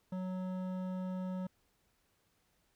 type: tone with hard clipping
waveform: sine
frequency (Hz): 185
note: F#3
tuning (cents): 0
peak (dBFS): -38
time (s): 0.12-1.47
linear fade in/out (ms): 5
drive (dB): 12
effects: pink hiss -75 dBFS RMS until 2.75 s